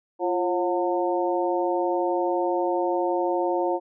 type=harmonic tone with a mistuned harmonic; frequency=180.6 Hz; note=F#3; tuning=42 cents flat; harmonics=2 / 3 / 4 / 5; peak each=-25 / -27 / -28 / -29 dBFS; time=0.19-3.8 s; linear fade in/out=50 ms; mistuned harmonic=2; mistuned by=-67 cents; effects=none